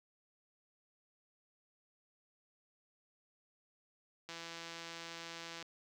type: click train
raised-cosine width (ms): 0.2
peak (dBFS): -29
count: 224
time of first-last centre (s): 4.29-5.625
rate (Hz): 167
effects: high-pass 80 Hz 12 dB/octave + 10-bit